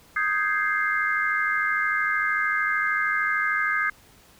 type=chord; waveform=sine; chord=Ab major seventh; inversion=second; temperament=equal; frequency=1244.5 / 1568 / 1661.2 / 2093 Hz; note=Eb6 / G6 / Ab6 / C7; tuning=0 / 0 / 0 / 0 cents; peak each=-27 dBFS; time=0.16-3.9 s; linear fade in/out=5 ms; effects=pink hiss -54 dBFS RMS until 4.39 s